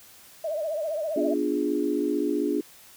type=tone with vibrato; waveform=sine; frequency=622.3 Hz; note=D#5; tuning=in tune; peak=-26 dBFS; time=0.44-1.34 s; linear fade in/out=5 ms; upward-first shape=triangle; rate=15 Hz; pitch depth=130 cents each way
type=chord; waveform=sine; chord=B diminished seventh; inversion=none; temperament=equal; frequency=246.9 / 293.7 / 349.2 / 415.3 Hz; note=B3 / D4 / F4 / Ab4; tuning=0 / 0 / 0 / 0 cents; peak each=-32 / -26 / -29 / -29 dBFS; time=1.16-2.61 s; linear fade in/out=5 ms
effects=white hiss -51 dBFS RMS until 2.96 s